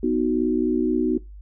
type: chord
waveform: sine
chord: B major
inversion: none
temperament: equal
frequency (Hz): 246.9 / 311.1 / 370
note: B3 / D#4 / F#4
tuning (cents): 0 / 0 / 0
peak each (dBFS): -23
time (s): 0.03-1.18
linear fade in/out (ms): 5
effects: noise-tail reverb RT60 0.2 s tail -20 dB re dry + added 50 Hz sine -38 dBFS peak until 1.41 s